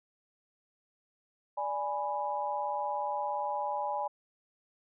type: chord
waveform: sine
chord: G# diminished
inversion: second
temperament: equal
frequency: 587.3 / 830.6 / 987.8 Hz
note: D5 / G#5 / B5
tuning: 0 / 0 / 0 cents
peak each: -37 / -33 / -36 dBFS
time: 1.57-4.08 s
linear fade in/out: 10 ms
effects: none